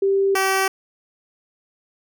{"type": "tone pair in turn", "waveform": ["sine", "10% pulse"], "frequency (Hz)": [392, 384.4], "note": ["G4", "G4"], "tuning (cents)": [0, -34], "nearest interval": "unison", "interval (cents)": 34, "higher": "first", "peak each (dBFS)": [-15, -9], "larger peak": "second", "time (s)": [[0.02, 0.35], [0.35, 0.68]], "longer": "neither", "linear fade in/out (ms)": 5, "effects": []}